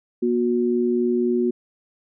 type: tone pair together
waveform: sine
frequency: 240 / 363.8 Hz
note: B3 / F#4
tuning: -49 / -29 cents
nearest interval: perfect fifth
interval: 720 cents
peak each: -21 / -20 dBFS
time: 0.22-1.51 s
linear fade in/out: 10 ms
effects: none